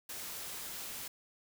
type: noise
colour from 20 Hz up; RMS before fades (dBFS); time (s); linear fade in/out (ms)
white; -43; 0.09-1.08; 5
effects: none